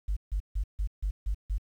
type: tone bursts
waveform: sine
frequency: 49.5 Hz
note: G1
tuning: 18 cents sharp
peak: -25 dBFS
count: 7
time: 0.08-1.582 s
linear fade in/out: 10 ms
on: 86 ms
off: 150 ms
effects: tanh soft clip ceiling -22 dBFS + 10-bit